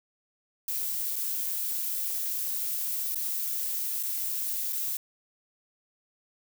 violet noise with dropouts, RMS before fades -31 dBFS, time 0.68-4.97 s, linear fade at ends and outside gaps 2 ms, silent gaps 1.158-1.162 / 3.147-3.156 / 4.029-4.033 / 4.725-4.729 s, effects none

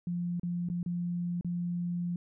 sine tone with dropouts, 174.61 Hz, F3, in tune, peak -30 dBFS, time 0.07-2.16 s, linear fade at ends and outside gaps 2 ms, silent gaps 0.397-0.432 / 0.688-0.699 / 0.83-0.861 / 1.411-1.446 s, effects none

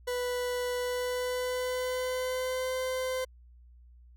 40% pulse tone with pitch glide, 493.8 to 515.1 Hz, B4 to C5, 0 to -27 cents, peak -29 dBFS, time 0.07-3.25 s, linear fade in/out 10 ms, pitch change +73 cents, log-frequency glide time 0.77-2.75 s, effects added 60 Hz sine -52 dBFS peak until 4.16 s

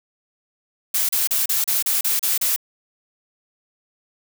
blue noise bursts, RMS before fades -20 dBFS, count 9, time 0.94-2.562 s, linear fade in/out 5 ms, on 150 ms, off 34 ms, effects none

